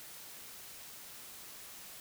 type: silence
effects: white hiss -50 dBFS RMS until 2 s